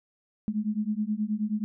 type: beating tone pair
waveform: sine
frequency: 207.7 / 217.1 Hz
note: G#3 / A3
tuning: 0 / -23 cents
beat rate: 9.4 Hz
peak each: -29 dBFS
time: 0.48-1.64 s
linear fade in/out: 0 ms
effects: none